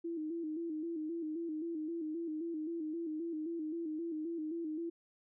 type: tone with vibrato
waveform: sine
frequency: 322.6 Hz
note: E4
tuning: 37 cents flat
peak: -36 dBFS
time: 0.04-4.9 s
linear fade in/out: 10 ms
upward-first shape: square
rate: 3.8 Hz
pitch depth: 73 cents each way
effects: none